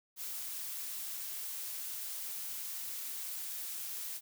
blue noise, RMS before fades -41 dBFS, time 0.16-4.21 s, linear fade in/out 50 ms, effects none

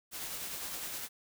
white noise with tremolo, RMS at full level -39 dBFS, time 0.11-1.09 s, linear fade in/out 50 ms, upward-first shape sine, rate 9.8 Hz, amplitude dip 30%, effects none

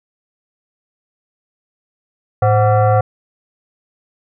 sine tone with frequency modulation, 108.4 Hz, A2, 25 cents flat, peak -9 dBFS, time 2.42-3.01 s, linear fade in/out 5 ms, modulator 630 Hz, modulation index 1.2, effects none

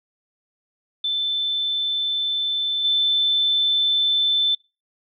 sine tone with level steps, 3530 Hz, A7, 5 cents sharp, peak -20 / -16 dBFS, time 1.04-4.55 s, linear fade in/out 5 ms, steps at 2.84 s, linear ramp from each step 10 ms, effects noise-tail reverb RT60 0.3 s tail -26 dB re dry

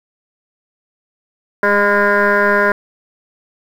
sine tone with frequency modulation, 1017 Hz, C6, 50 cents flat, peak -9 dBFS, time 1.63-2.72 s, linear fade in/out 2 ms, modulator 203 Hz, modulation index 3.7, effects tanh soft clip ceiling -5 dBFS + 7-bit

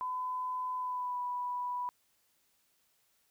sine tone with pitch glide, 1009 to 985.4 Hz, B5 to B5, +37 to -4 cents, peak -33 dBFS, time 0.01-1.89 s, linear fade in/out 0 ms, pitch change -41 cents, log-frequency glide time 0.76-1.2 s, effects white hiss -73 dBFS RMS until 3.3 s

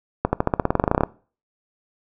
accelerating click train, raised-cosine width 1 ms, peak -3 dBFS, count 17, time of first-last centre 0.25-1.035 s, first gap 80 ms, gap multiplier 0.93, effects noise-tail reverb RT60 0.4 s tail -21 dB re dry

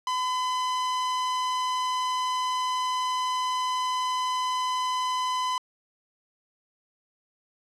45% pulse tone, 1011 Hz, B5, 40 cents sharp, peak -25 dBFS, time 0.07-5.58 s, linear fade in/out 2 ms, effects low-pass 7000 Hz 12 dB/octave

